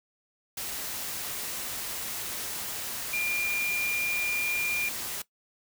sine tone in noise, 2400 Hz, D7, 37 cents sharp, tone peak -27 dBFS, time 3.13-4.89 s, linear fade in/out 5 ms, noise white, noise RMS -35 dBFS, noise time 0.57-5.22 s, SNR +5 dB, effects noise-tail reverb RT60 0.1 s tail -18 dB re dry

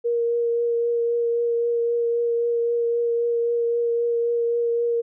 sine tone with vibrato, 470 Hz, A#4, 14 cents sharp, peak -19 dBFS, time 0.04-5.02 s, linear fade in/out 20 ms, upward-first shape triangle, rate 3.8 Hz, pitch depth 14 cents each way, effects none

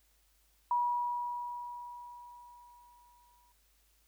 sine tone with exponential decay, 967 Hz, B5, 37 cents flat, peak -26 dBFS, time 0.71-3.52 s, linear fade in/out 2 ms, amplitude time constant 610 ms, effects added 51 Hz sine -70 dBFS peak until 4.07 s + white hiss -71 dBFS RMS until 4.07 s

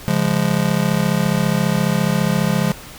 square chord, Db major, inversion none, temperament just, 138.59 / 173.24 / 207.9 Hz, Db3 / F3 / Ab3, 0 / -14 / +2 cents, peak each -22 / -19 / -21 dBFS, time 0.08-2.72 s, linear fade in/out 0 ms, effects pink hiss -37 dBFS RMS until 2.98 s

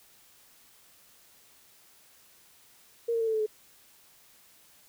sine tone with pitch steps, 466.2 / 458.5 / 450.8 / 443.4 / 436 / 428.7 Hz, A#4 / A#4 / A4 / A4 / A4 / A4, 0 / -29 / +42 / +13 / -16 / -45 cents, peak -25 dBFS, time 3.08-3.464 s, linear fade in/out 10 ms, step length 64 ms, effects white hiss -59 dBFS RMS until 4.88 s

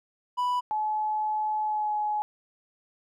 triangle tone, 987.8 Hz, B5, in tune, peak -22 dBFS, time 0.37-0.61 s, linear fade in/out 20 ms
sine tone with pitch glide, 856 to 843.7 Hz, A5 to G#5, -48 to +27 cents, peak -25 dBFS, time 0.71-2.22 s, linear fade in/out 0 ms, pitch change -25 cents, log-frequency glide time 1.63-1.94 s
effects none

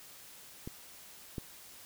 clicks, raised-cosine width 3 ms, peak -27 / -24 dBFS, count 2, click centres 0.675 / 1.382 s, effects white hiss -53 dBFS RMS until 1.85 s

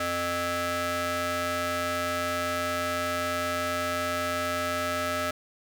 sawtooth ring-modulated tone, 349.2 Hz, F4, in tune, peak -20 dBFS, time 0-5.31 s, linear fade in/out 5 ms, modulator 959 Hz, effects none

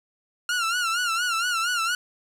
sawtooth tone with vibrato, 1396.9 Hz, F6, in tune, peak -19 dBFS, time 0.49-1.95 s, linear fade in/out 2 ms, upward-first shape sine, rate 4.3 Hz, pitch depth 100 cents each way, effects low-pass 10000 Hz 12 dB/octave + 8-bit

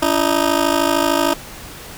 15% pulse ring-modulated tone, 311.1 Hz, D#4, in tune, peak -5 dBFS, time 0.02-1.34 s, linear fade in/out 5 ms, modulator 26.6 Hz, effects pink hiss -35 dBFS RMS until 1.97 s

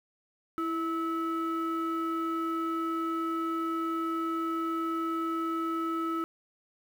sine tone pair together, 329.6 / 1300.2 Hz, E4 / E6, 0 / -24 cents, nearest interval 2 octaves, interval 2376 cents, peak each -29 / -30 dBFS, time 0.58-6.24 s, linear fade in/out 0 ms, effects tanh soft clip ceiling -25 dBFS + 9-bit

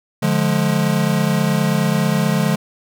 square chord, D diminished, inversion none, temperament just, 146.83 / 176.2 / 211.4 Hz, D3 / F3 / Ab3, 0 / +16 / +31 cents, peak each -20 dBFS, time 0.22-2.56 s, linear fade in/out 10 ms, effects none

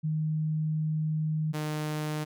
sine / sawtooth tone pair in turn, 155.56 / 152.53 Hz, D#3 / D#3, 0 / -34 cents, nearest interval unison, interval 34 cents, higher first, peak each -26 dBFS, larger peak neither, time 0.03-1.53 / 1.53-2.25 s, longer first, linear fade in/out 20 ms, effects none

